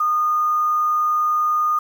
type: tone with quantisation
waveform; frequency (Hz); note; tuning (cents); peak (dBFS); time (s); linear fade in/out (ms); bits
sine; 1225; D#6; -27; -16; 0-1.79; 5; 7
effects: none